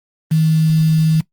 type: tone with quantisation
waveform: sine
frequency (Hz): 158.6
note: D#3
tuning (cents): +33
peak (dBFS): -10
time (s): 0.31-1.21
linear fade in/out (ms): 10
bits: 5
effects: noise-tail reverb RT60 0.1 s tail -19 dB re dry + Opus 24 kbps